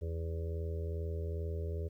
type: harmonic tone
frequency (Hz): 82.41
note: E2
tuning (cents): 0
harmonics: 1 / 2 / 4 / 5 / 6 / 7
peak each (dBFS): -35 / -48 / -52 / -44 / -49 / -51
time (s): 0.01-1.89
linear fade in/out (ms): 20
effects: 12-bit